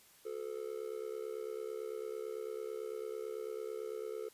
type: tone with amplitude modulation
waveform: triangle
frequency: 435.4 Hz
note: A4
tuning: 18 cents flat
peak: -33 dBFS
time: 0.25-4.29 s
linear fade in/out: 10 ms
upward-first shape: sine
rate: 69 Hz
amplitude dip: 95%
effects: white hiss -63 dBFS RMS until 4.33 s + resampled to 32000 Hz

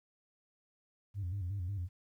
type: tone with vibrato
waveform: sine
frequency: 94.1 Hz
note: F#2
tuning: 30 cents sharp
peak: -33 dBFS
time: 1.14-1.89 s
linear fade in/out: 50 ms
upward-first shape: square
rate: 5.5 Hz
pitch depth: 110 cents each way
effects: tanh soft clip ceiling -32 dBFS + 12-bit

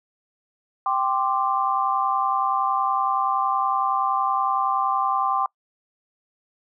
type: chord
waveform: sine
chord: G suspended fourth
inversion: none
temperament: just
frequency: 784 / 1045.3 / 1176 Hz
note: G5 / C6 / D6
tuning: 0 / -2 / +2 cents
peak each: -24 dBFS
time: 0.86-5.46 s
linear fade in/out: 2 ms
effects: noise-tail reverb RT60 0.1 s tail -25 dB re dry

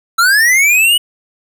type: linear sweep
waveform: square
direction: up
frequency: 1318.5 to 2960 Hz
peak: -8 dBFS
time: 0.18-0.98 s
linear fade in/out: 10 ms
effects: none

